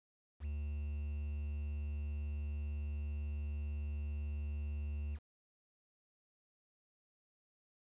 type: tone with quantisation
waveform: triangle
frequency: 73.5 Hz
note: D2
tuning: 2 cents sharp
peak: -35 dBFS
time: 0.4-5.19 s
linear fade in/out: 50 ms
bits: 10
effects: resampled to 8000 Hz